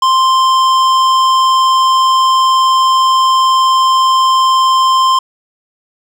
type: tone with hard clipping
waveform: sine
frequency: 1046.5 Hz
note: C6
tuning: in tune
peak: -9 dBFS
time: 0.02-5.19 s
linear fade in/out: 5 ms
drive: 12 dB
effects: none